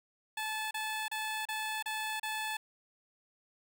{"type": "tone bursts", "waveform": "15% pulse", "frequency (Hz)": 868, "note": "A5", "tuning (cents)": -24, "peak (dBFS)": -28, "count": 6, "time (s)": [0.37, 2.57], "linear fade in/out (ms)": 5, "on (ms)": 340, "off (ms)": 32, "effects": []}